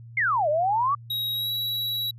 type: exponential two-way sweep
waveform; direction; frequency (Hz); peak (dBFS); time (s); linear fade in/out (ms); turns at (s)
sine; down then up; 2217 to 580 to 1186; -20; 0.17-0.95; 5; 0.49
type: tone with pitch glide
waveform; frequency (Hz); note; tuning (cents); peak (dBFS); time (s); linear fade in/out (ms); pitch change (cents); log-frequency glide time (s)
square; 3815 to 3895; A#7 to B7; +39 to -25; -26; 1.1-2.11; 5; +36; 1.34-1.51
effects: added 116 Hz sine -41 dBFS peak until 2.18 s